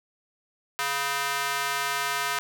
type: tone with high-pass filter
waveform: square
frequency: 140 Hz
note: C#3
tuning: 18 cents sharp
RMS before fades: -28 dBFS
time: 0.79-2.39 s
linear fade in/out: 0 ms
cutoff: 1200 Hz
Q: 1.3
effects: 9-bit